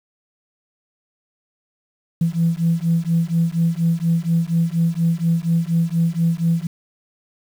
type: beating tone pair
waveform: sine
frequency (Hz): 164.81 / 169.01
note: E3 / E3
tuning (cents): 0 / +44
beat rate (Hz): 4.2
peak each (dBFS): -18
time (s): 2.21-6.67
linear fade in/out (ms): 5
effects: tanh soft clip ceiling -9 dBFS + 7-bit